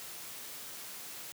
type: noise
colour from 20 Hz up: white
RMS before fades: -45 dBFS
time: 0-1.32 s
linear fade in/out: 0 ms
effects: high-pass 100 Hz 12 dB/octave